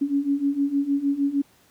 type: beating tone pair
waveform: sine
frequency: 277.2 / 283.7 Hz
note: C#4 / C#4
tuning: 0 / +40 cents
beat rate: 6.5 Hz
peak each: -25 / -22 dBFS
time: 0.01-1.42 s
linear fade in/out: 10 ms
effects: pink hiss -58 dBFS RMS until 1.7 s + high-pass 80 Hz 12 dB/octave